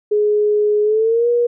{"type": "tone with pitch glide", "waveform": "sine", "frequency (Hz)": [418.9, 478.4], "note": ["G#4", "A#4"], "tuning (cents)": [15, 45], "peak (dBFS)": -12, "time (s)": [0.11, 1.47], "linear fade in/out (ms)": 10, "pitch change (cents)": 230, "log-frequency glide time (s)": [0.83, 1.28], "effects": []}